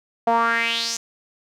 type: tone with band-pass filter sweep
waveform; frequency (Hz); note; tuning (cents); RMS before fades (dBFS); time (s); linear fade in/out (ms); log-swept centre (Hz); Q
sawtooth; 230.9; A#3; -16; -21; 0.27-0.97; 5; 710 to 6700; 4.4
effects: none